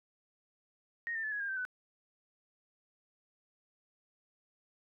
sine tone with pitch steps, 1864.7 / 1798.1 / 1733.8 / 1671.8 / 1612.1 / 1554.5 / 1498.9 Hz, A#6 / A6 / A6 / G#6 / G6 / G6 / F#6, 0 / +37 / -26 / +11 / +48 / -15 / +22 cents, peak -34 dBFS, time 1.07-1.651 s, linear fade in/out 0 ms, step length 83 ms, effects none

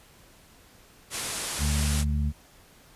white low-pass noise, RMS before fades -33 dBFS, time 1.1-2.05 s, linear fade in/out 50 ms, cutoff 11000 Hz, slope 48 dB/octave
harmonic tone, 73.42 Hz, D2, in tune, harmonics 1 / 2 / 3, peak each -24 / -31 / -33 dBFS, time 1.58-2.33 s, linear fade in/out 50 ms
effects pink hiss -55 dBFS RMS until 2.95 s + resampled to 32000 Hz

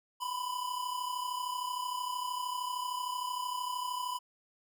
square tone pair together, 987.8 / 1020.9 Hz, B5 / C6, 0 / -43 cents, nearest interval minor second, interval 57 cents, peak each -36 / -40 dBFS, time 0.2-4.19 s, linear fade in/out 20 ms, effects none

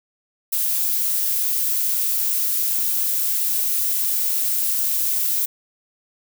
violet noise, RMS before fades -21 dBFS, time 0.52-5.46 s, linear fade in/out 10 ms, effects none

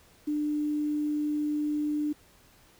sine tone with quantisation, 298.3 Hz, D4, 27 cents sharp, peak -26 dBFS, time 0.27-2.13 s, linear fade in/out 10 ms, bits 9, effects pink hiss -59 dBFS RMS until 2.79 s

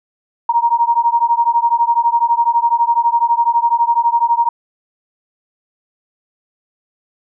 sine beating tone pair, 932.3 / 944.3 Hz, A#5 / A#5, 0 / +22 cents, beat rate 12 Hz, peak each -14 dBFS, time 0.49-4.49 s, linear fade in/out 5 ms, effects none

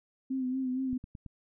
sine tone with vibrato, 258.9 Hz, C4, 18 cents flat, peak -29 dBFS, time 0.3-0.98 s, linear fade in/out 10 ms, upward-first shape sine, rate 4.3 Hz, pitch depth 44 cents each way
click train, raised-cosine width 5 ms, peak -31 dBFS, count 4, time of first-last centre 0.93-1.263 s, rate 9.02 Hz
effects none

